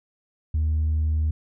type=tone with tanh clipping; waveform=triangle; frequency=77.78 Hz; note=D#2; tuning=in tune; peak=-20 dBFS; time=0.54-1.31 s; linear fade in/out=5 ms; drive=6 dB; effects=none